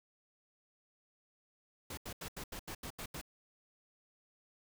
pink noise bursts, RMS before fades -44 dBFS, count 9, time 1.9-3.214 s, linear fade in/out 5 ms, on 74 ms, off 81 ms, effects none

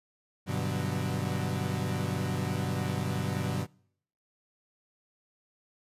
35% pulse chord, G major seventh, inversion none, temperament equal with one note detuned, 97.66 / 123.47 / 146.83 / 185 Hz, G2 / B2 / D3 / F#3, -6 / 0 / 0 / 0 cents, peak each -33 dBFS, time 0.46-3.67 s, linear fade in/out 50 ms, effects noise-tail reverb RT60 0.7 s tail -26 dB re dry + resampled to 32000 Hz

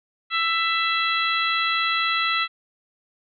harmonic tone, 664 Hz, E5, 12 cents sharp, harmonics 2 / 3 / 4 / 5 / 6, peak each -24 / -26 / -27 / -28 / -29 dBFS, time 0.3-2.48 s, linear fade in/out 50 ms, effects none

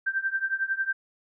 sine tone with tremolo, 1568 Hz, G6, in tune, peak -21 dBFS, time 0.06-0.93 s, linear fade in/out 10 ms, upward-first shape triangle, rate 11 Hz, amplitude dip 95%, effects none

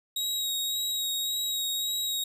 sawtooth tone with vibrato, 3800 Hz, A#7, 33 cents sharp, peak -25 dBFS, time 0.16-2.24 s, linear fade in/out 5 ms, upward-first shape sine, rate 1.8 Hz, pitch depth 17 cents each way, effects none

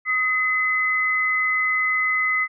sine tone pair together, 1258 / 2032 Hz, D#6 / B6, +19 / +49 cents, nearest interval minor sixth, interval 830 cents, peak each -26 / -19 dBFS, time 0.05-2.48 s, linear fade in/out 50 ms, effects none

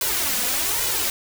white noise with flanger, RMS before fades -23 dBFS, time 0.01-1.1 s, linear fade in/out 2 ms, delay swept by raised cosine 2 to 4.1 ms, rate 1.2 Hz, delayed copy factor +0.85, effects none

